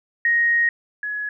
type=tone pair in turn; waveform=sine; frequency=1873 / 1687 Hz; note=A#6 / G#6; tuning=+8 / +27 cents; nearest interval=major second; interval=181 cents; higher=first; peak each=-15 / -24 dBFS; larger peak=first; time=0.25-0.69 / 1.03-1.29 s; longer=first; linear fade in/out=2 ms; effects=none